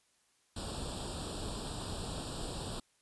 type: noise with comb filter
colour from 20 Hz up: pink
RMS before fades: -40 dBFS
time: 0.56-2.8 s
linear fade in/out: 5 ms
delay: 0.24 ms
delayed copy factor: +0.95
effects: white hiss -72 dBFS RMS until 3.01 s + resampled to 24000 Hz